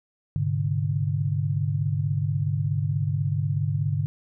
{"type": "tone cluster", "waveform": "sine", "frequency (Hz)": [102.3, 130.3, 146.8], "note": ["G#2", "C3", "D3"], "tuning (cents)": [-26, -7, 0], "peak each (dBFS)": [-26, -30, -25], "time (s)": [0.36, 4.06], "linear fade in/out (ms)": 0, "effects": []}